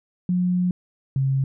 sine tone pair in turn, 180 / 134.85 Hz, F#3 / C#3, -47 / -47 cents, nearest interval perfect fourth, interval 500 cents, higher first, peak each -18 dBFS, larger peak neither, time 0.29-0.71 / 1.16-1.44 s, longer first, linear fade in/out 2 ms, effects none

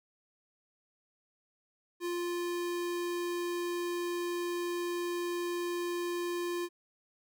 square tone, 349.2 Hz, F4, in tune, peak -33 dBFS, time 2-6.69 s, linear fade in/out 50 ms, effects none

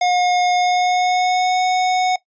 square tone with pitch glide, 719 to 737.1 Hz, F#5 to F#5, -50 to -7 cents, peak -15 dBFS, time 0.01-2.16 s, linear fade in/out 5 ms, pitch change +43 cents, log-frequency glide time 0.52-1.61 s, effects noise-tail reverb RT60 0.1 s tail -18 dB re dry + resampled to 16000 Hz

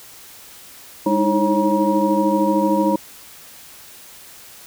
sine tone cluster, 203.6 / 307.5 / 320.7 / 544 / 951 Hz, G#3 / D#4 / E4 / C#5 / A#5, -34 / -20 / -48 / -33 / +34 cents, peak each -21 dBFS, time 1.06-2.96 s, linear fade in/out 5 ms, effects white hiss -42 dBFS RMS until 4.66 s

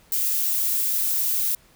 violet noise, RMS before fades -23 dBFS, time 0.12-1.55 s, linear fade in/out 2 ms, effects pink hiss -56 dBFS RMS until 1.75 s

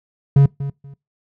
triangle tone with echo, 139.5 Hz, C#3, 11 cents sharp, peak -5 dBFS, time 0.36-0.46 s, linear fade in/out 5 ms, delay 240 ms, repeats 2, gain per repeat -14 dB, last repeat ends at 0.94 s, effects noise-tail reverb RT60 0.2 s tail -23 dB re dry

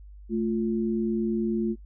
sine tone pair together, 220 / 349.2 Hz, A3 / F4, 0 / 0 cents, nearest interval minor sixth, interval 800 cents, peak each -25 / -28 dBFS, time 0.29-1.76 s, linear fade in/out 50 ms, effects noise-tail reverb RT60 0.1 s tail -21 dB re dry + added 50 Hz sine -43 dBFS peak until 1.85 s

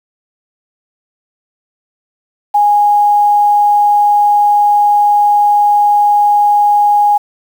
sine tone with quantisation, 826 Hz, G#5, 10 cents flat, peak -6 dBFS, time 2.54-7.18 s, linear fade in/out 10 ms, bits 6, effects none

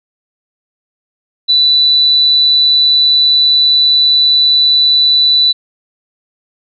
sine tone, 3975 Hz, B7, 10 cents sharp, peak -6 dBFS, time 1.48-5.53 s, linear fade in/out 20 ms, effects none

